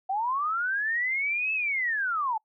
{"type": "linear two-way sweep", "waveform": "sine", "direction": "up then down", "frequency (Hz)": [740, 2625, 836], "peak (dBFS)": -25, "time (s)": [0.09, 2.38], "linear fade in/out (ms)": 10, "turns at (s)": 1.53, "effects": ["noise-tail reverb RT60 0.1 s tail -24 dB re dry"]}